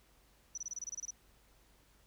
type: tone bursts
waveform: sine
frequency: 5920 Hz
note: F#8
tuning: in tune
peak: -38 dBFS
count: 11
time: 0.55-1.106 s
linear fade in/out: 2 ms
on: 26 ms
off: 27 ms
effects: added 50 Hz sine -68 dBFS peak until 2.06 s + pink hiss -68 dBFS RMS until 2.06 s